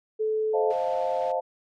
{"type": "tone", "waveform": "sine", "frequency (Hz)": 434.5, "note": "A4", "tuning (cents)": -22, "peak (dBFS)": -23, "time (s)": [0.19, 0.73], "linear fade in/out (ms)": 20}
{"type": "chord", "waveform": "sine", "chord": "F dominant seventh", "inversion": "second", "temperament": "equal", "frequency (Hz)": [523.3, 622.3, 698.5, 880], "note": ["C5", "Eb5", "F5", "A5"], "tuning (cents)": [0, 0, 0, 0], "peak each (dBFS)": [-28, -30, -29, -32], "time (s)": [0.53, 1.41], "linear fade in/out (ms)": 20}
{"type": "noise", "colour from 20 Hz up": "white", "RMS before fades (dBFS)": -42, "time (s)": [0.7, 1.32], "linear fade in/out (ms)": 5}
{"effects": ["low-pass 3000 Hz 12 dB/octave"]}